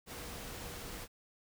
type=tone in noise; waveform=sine; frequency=479.6 Hz; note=A#4; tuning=49 cents sharp; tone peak=-55 dBFS; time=0.06-1.08 s; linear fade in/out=50 ms; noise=pink; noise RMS=-45 dBFS; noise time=0.06-1.08 s; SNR=-13 dB; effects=none